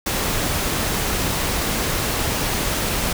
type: noise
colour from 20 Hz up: pink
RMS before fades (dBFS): -22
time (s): 0.06-3.13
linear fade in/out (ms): 5
effects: none